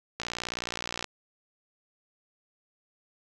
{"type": "click train", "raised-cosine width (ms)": 0.2, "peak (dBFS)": -15, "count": 51, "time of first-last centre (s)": [0.2, 1.043], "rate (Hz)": 59.3, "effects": []}